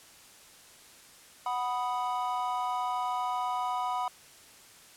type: chord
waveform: triangle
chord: B major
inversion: second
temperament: equal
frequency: 740 / 987.8 / 1244.5 Hz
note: F#5 / B5 / D#6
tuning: 0 / 0 / 0 cents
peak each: -31 / -30 / -35 dBFS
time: 1.46-4.08 s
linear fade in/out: 2 ms
effects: white hiss -54 dBFS RMS until 4.96 s + low-pass 11000 Hz 12 dB/octave